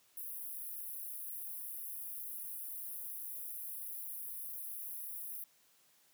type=high-pass noise; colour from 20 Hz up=white; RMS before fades=-44 dBFS; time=0.17-5.44 s; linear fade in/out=2 ms; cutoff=10000 Hz; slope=96 dB/octave; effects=white hiss -69 dBFS RMS until 6.13 s + high-pass 100 Hz 12 dB/octave